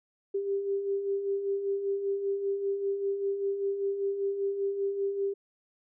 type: beating tone pair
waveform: sine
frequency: 392 / 397.1 Hz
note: G4 / G4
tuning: 0 / +22 cents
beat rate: 5.1 Hz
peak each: -37 / -28 dBFS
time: 0.34-5.34 s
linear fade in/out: 10 ms
effects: none